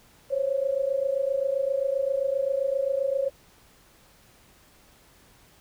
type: tone pair together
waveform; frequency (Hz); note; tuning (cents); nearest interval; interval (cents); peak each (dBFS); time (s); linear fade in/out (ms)
sine; 526.8 / 554.4; C5 / C#5; +12 / 0; minor second; 88; -27 / -25; 0.3-3.3; 20
effects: pink hiss -57 dBFS RMS until 5.6 s